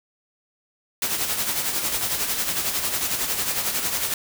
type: noise with tremolo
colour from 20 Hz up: white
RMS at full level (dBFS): -23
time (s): 1.02-4.14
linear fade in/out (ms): 2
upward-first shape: sine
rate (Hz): 11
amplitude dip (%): 50
effects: none